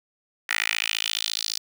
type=tone with high-pass filter sweep; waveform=10% pulse; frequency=54.5 Hz; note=A1; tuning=16 cents flat; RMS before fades=-27 dBFS; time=0.49-1.58 s; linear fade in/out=5 ms; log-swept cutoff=1900 to 4800 Hz; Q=3.1; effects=none